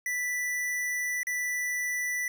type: tone with dropouts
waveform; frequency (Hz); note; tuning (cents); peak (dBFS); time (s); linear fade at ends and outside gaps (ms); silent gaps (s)
square; 1975.5; B6; 0; -29; 0.06-2.28; 2; 1.232-1.269
effects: none